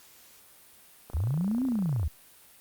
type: click train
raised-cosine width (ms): 1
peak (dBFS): -29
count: 28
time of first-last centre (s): 1.1-2.031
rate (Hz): 29
type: linear two-way sweep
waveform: sine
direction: up then down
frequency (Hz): 65.41 to 270 to 65.41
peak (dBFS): -25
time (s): 1.14-2.08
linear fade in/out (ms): 5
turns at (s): 1.65
effects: white hiss -55 dBFS RMS until 2.6 s + Opus 48 kbps